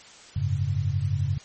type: chord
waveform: sine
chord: F# suspended second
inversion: none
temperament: just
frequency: 92.5 / 104.06 / 138.75 Hz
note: F#2 / G#2 / C#3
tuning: 0 / +4 / +2 cents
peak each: -27 dBFS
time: 0.36-1.38 s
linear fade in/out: 5 ms
effects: white hiss -48 dBFS RMS until 1.44 s + MP3 32 kbps